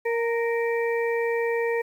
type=harmonic tone with a mistuned harmonic; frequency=465.7 Hz; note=A#4; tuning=2 cents flat; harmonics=1 / 2 / 4 / 5; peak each=-23 / -33 / -32 / -35 dBFS; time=0.05-1.82 s; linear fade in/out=10 ms; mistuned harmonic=2; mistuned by=-16 cents; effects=9-bit